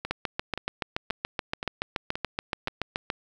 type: two click trains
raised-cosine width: 0.3 ms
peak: -11 / -16 dBFS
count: 22 / 6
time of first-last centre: 0.11-3.101 / 0.05-2.682 s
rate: 7.02 / 1.9 Hz
effects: 8-bit